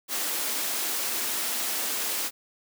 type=high-pass noise; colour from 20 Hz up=white; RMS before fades=-29 dBFS; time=0.08-2.31 s; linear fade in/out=50 ms; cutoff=210 Hz; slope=48 dB/octave; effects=none